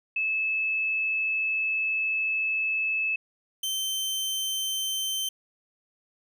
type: tone pair in turn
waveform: sine / sawtooth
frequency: 2607 / 3100 Hz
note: E7 / G7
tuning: -20 / -20 cents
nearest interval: minor third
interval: 300 cents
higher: second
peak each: -24 dBFS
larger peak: neither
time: 0.16-3.16 / 3.63-5.29 s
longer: first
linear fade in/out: 5 ms
effects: none